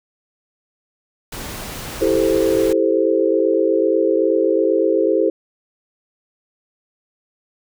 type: noise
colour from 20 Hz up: pink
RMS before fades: -30 dBFS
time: 1.32-2.73 s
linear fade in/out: 5 ms
type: chord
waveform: sine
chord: A minor seventh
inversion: second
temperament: equal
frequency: 329.6 / 392 / 440 / 523.3 Hz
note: E4 / G4 / A4 / C5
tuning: 0 / 0 / 0 / 0 cents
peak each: -19 dBFS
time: 2.01-5.3 s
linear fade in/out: 5 ms
effects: none